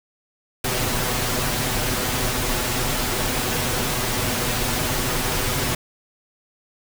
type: noise with comb filter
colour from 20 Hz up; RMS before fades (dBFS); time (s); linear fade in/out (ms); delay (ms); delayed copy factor
pink; -23; 0.64-5.75; 5; 8; +0.6
effects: none